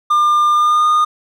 triangle tone with pitch glide, 1200 to 1223.1 Hz, D6 to D#6, +37 to -30 cents, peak -8 dBFS, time 0.1-1.05 s, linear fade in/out 10 ms, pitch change +33 cents, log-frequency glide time 0.52-0.87 s, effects none

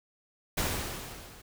pink noise with level ramp, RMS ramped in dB -28 to -52 dBFS, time 0.57-1.42 s, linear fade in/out 10 ms, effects none

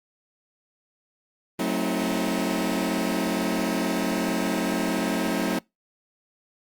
sawtooth chord, F# diminished seventh, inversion none, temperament just, 185 / 222 / 266.4 / 319.7 Hz, F#3 / A3 / C4 / Eb4, 0 / +16 / +31 / +47 cents, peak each -25 dBFS, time 1.59-5.59 s, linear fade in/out 5 ms, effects noise-tail reverb RT60 0.2 s tail -25 dB re dry + Opus 32 kbps

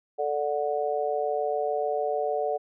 sine chord, D major, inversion second, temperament just, 440.5 / 587.3 / 734.2 Hz, A4 / D5 / F#5, +2 / 0 / -14 cents, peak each -29 dBFS, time 0.18-2.58 s, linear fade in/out 20 ms, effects none

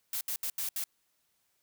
blue noise bursts at uneven times, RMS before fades -34 dBFS, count 5, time 0.13-0.21 / 0.28-0.36 / 0.43-0.5 / 0.58-0.69 / 0.76-0.84 s, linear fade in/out 2 ms, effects white hiss -75 dBFS RMS until 1.62 s

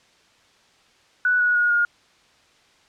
sine tone with pitch steps, 1480 / 1461.3 / 1442.9 / 1424.6 Hz, F#6 / F#6 / F#6 / F6, 0 / -22 / -44 / +34 cents, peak -16 dBFS, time 1.25-1.85 s, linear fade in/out 2 ms, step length 150 ms, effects white hiss -57 dBFS RMS until 2.88 s + low-pass 5000 Hz 12 dB/octave

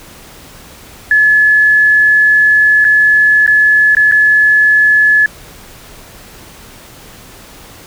sine tone with dropouts, 1713 Hz, A6, 47 cents flat, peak -5 dBFS, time 1.11-5.26 s, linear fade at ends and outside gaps 2 ms, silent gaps 2.845-2.849 / 3.465-3.476 / 3.95-3.968 / 4.114-4.121 s, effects pink hiss -36 dBFS RMS until 7.86 s

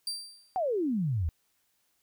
35% pulse tone with exponential decay, 4699 Hz, D8, in tune, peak -28 dBFS, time 0.07-0.58 s, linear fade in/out 2 ms, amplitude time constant 110 ms
sine exponential sweep, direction down, 784 to 73.42 Hz, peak -26 dBFS, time 0.56-1.29 s, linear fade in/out 0 ms
effects white hiss -73 dBFS RMS until 2.02 s

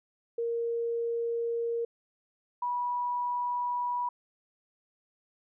sine tone pair in turn, 466.2 / 975.4 Hz, A#4 / B5, 0 / -22 cents, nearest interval octave + minor second, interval 1278 cents, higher second, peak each -28 dBFS, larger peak neither, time 0.38-1.85 / 2.62-4.09 s, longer neither, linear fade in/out 5 ms, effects none

